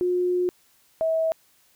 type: tone pair in turn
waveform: sine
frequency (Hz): 359.1 / 646.2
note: F4 / E5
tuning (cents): +48 / -35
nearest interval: minor seventh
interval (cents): 1017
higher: second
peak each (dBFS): -20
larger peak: neither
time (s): 0.01-0.49 / 1.01-1.32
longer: first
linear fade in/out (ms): 0
effects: white hiss -61 dBFS RMS until 1.75 s